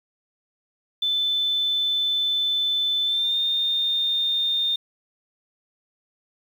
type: tone with pitch glide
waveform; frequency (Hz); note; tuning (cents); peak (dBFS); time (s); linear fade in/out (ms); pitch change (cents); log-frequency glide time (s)
sine; 3520 to 3636; A7 to A#7; 0 to -44; -20; 1.02-4.76; 5; +56; 3.05-3.37
effects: 8-bit